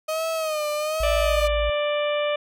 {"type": "tone with vibrato", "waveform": "35% pulse", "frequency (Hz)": 622.3, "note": "D#5", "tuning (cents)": 0, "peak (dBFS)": -22, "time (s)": [0.08, 1.48], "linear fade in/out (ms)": 10, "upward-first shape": "sine", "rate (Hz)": 1.2, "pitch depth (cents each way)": 76}
{"type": "tone", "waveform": "sine", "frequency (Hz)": 55, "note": "A1", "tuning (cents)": 0, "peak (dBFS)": -24, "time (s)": [1, 1.7], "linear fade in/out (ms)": 5}
{"type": "harmonic tone", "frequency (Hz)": 590, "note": "D5", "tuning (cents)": 8, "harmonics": [1, 2, 3, 4, 5, 6], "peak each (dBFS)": [-22, -31, -36, -32, -34, -38], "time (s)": [1.03, 2.36], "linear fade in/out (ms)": 5}
{"effects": []}